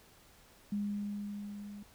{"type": "tone with level ramp", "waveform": "sine", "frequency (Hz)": 204.7, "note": "G#3", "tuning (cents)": -25, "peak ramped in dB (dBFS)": [-31, -44], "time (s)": [0.72, 1.83], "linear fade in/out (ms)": 5, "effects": ["pink hiss -61 dBFS RMS until 1.94 s"]}